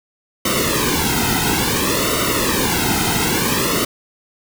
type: noise with flanger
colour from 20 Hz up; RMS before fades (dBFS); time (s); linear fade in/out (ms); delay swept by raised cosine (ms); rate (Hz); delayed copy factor
pink; -18; 0.45-3.85; 5; 1.2 to 1.77; 0.58; -0.95
effects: none

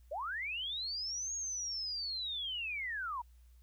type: linear two-way sweep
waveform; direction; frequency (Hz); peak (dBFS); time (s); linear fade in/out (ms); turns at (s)
sine; up then down; 520 to 6645 to 909; -36; 0.11-3.22; 10; 1.34
effects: added 60 Hz sine -57 dBFS peak until 3.62 s + white hiss -75 dBFS RMS until 3.62 s

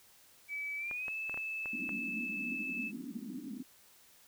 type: tone with pitch glide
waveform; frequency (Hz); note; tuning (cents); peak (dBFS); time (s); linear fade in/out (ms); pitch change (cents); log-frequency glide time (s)
sine; 2293 to 2619; D7 to E7; -42 to -12; -36; 0.48-2.92; 50; +230; 0.77-1.13
type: clicks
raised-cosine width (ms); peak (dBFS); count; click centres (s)
0.5; -30; 7; 0.912 / 1.082 / 1.296 / 1.343 / 1.375 / 1.658 / 1.892
type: band-pass noise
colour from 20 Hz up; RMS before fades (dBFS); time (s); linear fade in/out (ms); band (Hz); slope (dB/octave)
pink; -43; 1.73-3.63; 5; 210 to 280; 48
effects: white hiss -62 dBFS RMS until 4.27 s

